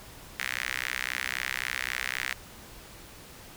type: tone with high-pass filter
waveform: sawtooth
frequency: 63.8 Hz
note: C2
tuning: 43 cents flat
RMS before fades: -33 dBFS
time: 0.39-2.34 s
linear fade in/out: 5 ms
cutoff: 1900 Hz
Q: 3.3
effects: pink hiss -48 dBFS RMS until 3.56 s